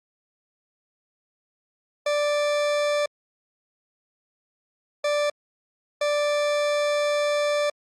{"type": "tone bursts at uneven times", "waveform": "40% pulse", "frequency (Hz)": 587.3, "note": "D5", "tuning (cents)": 0, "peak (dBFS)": -20, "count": 3, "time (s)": [[2.06, 3.06], [5.04, 5.3], [6.01, 7.7]], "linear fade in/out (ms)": 5, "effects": ["low-pass 7000 Hz 12 dB/octave", "Opus 48 kbps"]}